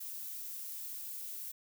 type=noise; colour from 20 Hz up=violet; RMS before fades=-43 dBFS; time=0-1.52 s; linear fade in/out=10 ms; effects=none